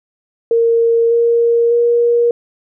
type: tone with pitch steps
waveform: sine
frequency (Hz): 462.2 / 467.8 / 473.6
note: A#4 / A#4 / A#4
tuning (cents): -15 / +6 / +27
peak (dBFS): -9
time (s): 0.51-2.31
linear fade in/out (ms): 2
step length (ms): 600
effects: none